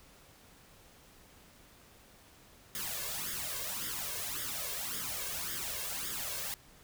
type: noise with flanger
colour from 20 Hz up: white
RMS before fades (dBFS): -38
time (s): 2.75-6.54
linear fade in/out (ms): 0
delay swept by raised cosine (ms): 0.58 to 1.88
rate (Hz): 1.8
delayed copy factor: +0.75
effects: pink hiss -59 dBFS RMS until 6.83 s